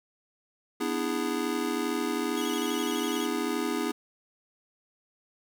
square chord, E dominant seventh, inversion second, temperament just, 247.2 / 296.7 / 329.6 / 412 Hz, B3 / D4 / E4 / G#4, +2 / +18 / 0 / -14 cents, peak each -34 dBFS, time 0.8-3.92 s, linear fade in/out 10 ms
sawtooth tone with vibrato, 3114 Hz, G7, 12 cents flat, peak -34 dBFS, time 2.37-3.26 s, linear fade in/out 2 ms, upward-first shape square, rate 12 Hz, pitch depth 100 cents each way
effects none

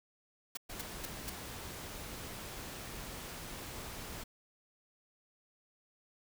white noise bursts, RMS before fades -40 dBFS, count 4, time 0.55-1.298 s, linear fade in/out 5 ms, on 22 ms, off 220 ms
pink noise, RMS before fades -45 dBFS, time 0.69-4.24 s, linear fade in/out 10 ms
effects none

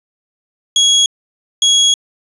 30% pulse tone pair in turn, 3322 / 3322 Hz, G#7 / G#7, 0 / 0 cents, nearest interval unison, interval 0 cents, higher neither, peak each -5 dBFS, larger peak neither, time 0.76-1.06 / 1.62-1.94 s, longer second, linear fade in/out 2 ms, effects resampled to 24000 Hz + 7-bit

